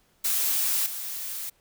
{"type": "noise with level steps", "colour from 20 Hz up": "blue", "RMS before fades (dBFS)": [-25, -34], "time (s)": [0.24, 1.5], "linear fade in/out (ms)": 10, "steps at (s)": 0.86, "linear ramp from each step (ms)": 2, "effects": ["pink hiss -65 dBFS RMS until 1.6 s"]}